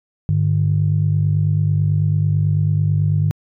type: tone pair together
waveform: sine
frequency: 101.7 / 150.8 Hz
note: G#2 / D3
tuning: -36 / +46 cents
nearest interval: perfect fifth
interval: 682 cents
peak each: -16 dBFS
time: 0.29-3.31 s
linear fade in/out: 0 ms
effects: tanh soft clip ceiling -6 dBFS